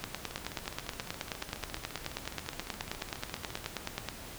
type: two click trains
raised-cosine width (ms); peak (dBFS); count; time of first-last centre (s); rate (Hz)
0.2; -16 / -24; 39 / 49; 0.04-4.087 / 0.31-3.643; 9.39 / 14.4
effects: pink hiss -46 dBFS RMS until 4.38 s